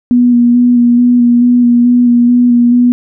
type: tone with vibrato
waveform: sine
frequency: 242.1 Hz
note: B3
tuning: 34 cents flat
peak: -4 dBFS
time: 0.11-2.92 s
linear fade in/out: 0 ms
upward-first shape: square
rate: 2.3 Hz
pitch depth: 16 cents each way
effects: none